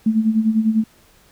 sine tone with tremolo, 220 Hz, A3, in tune, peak -11 dBFS, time 0.06-0.84 s, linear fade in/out 5 ms, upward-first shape sine, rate 10 Hz, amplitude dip 70%, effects pink hiss -53 dBFS RMS until 1.31 s

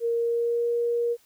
sine tone with pitch glide, 466.2 to 472.7 Hz, A#4 to A#4, 0 to +24 cents, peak -22 dBFS, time 0-1.17 s, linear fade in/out 50 ms, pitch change +24 cents, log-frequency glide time 0.15-0.68 s, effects white hiss -61 dBFS RMS until 1.25 s

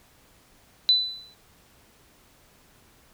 sine tone with exponential decay, 3994 Hz, B7, 19 cents sharp, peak -13 dBFS, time 0.89-1.34 s, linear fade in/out 0 ms, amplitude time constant 96 ms, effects pink hiss -58 dBFS RMS until 3.13 s

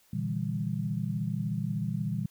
sine chord, E half-diminished seventh, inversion second, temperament just, 118.67 / 148.33 / 164.81 / 197.78 Hz, Bb2 / D3 / E3 / G3, +31 / +18 / 0 / +16 cents, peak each -34 / -35 / -34 / -34 dBFS, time 0.13-2.26 s, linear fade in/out 5 ms, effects white hiss -64 dBFS RMS until 2.3 s

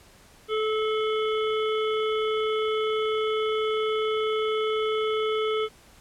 harmonic tone with a mistuned harmonic, 433.9 Hz, A4, 24 cents flat, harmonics 1 / 3 / 5 / 7 / 8, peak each -24 / -31 / -37 / -37 / -39 dBFS, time 0.48-5.69 s, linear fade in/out 50 ms, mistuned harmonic 8, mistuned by -34 cents, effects pink hiss -54 dBFS RMS until 6 s + low-pass 12000 Hz 12 dB/octave

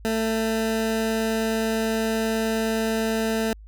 20% pulse tone, 222.6 Hz, A3, 20 cents sharp, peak -17 dBFS, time 0.05-3.53 s, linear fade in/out 0 ms, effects added 52 Hz sine -41 dBFS peak until 3.67 s

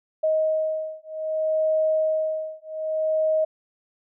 sine beating tone pair, 628 / 628.63 Hz, D#5 / D#5, +16 / +18 cents, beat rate 0.63 Hz, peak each -24 dBFS, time 0.23-3.45 s, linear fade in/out 10 ms, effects none

